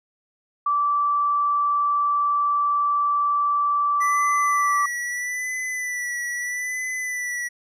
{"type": "tone", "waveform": "sine", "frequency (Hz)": 1162, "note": "D6", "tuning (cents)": -19, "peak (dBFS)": -18, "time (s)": [0.66, 4.86], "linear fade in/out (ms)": 5}
{"type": "tone with vibrato", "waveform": "square", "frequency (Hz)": 1976, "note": "B6", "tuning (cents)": 0, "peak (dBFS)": -26, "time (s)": [4, 7.49], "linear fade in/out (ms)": 20, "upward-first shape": "sine", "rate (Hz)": 0.78, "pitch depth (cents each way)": 36}
{"effects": ["low-pass 12000 Hz 12 dB/octave"]}